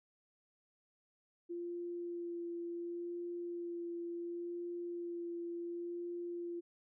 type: tone with vibrato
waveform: sine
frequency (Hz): 345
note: F4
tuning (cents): -21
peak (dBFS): -39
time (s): 1.49-6.61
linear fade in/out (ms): 20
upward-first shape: sine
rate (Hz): 0.7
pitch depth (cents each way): 13
effects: none